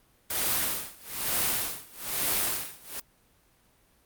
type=noise with tremolo; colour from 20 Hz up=white; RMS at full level=-26 dBFS; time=0.3-3 s; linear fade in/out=5 ms; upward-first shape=sine; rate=1.1 Hz; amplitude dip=95%; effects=pink hiss -64 dBFS RMS until 4.05 s + Opus 32 kbps